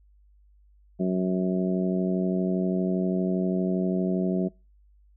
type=harmonic tone; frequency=92.5 Hz; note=F#2; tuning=in tune; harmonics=2 / 3 / 4 / 5 / 6 / 7; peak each=-24 / -32 / -29 / -39 / -40 / -34 dBFS; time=0.99-4.49 s; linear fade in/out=20 ms; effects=noise-tail reverb RT60 0.3 s tail -26 dB re dry + added 50 Hz sine -55 dBFS peak until 5.16 s